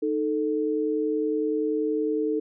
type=tone pair together; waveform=sine; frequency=309.4 / 440 Hz; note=D#4 / A4; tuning=-10 / 0 cents; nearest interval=tritone; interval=610 cents; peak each=-26 / -25 dBFS; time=0.02-2.4 s; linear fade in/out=10 ms; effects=none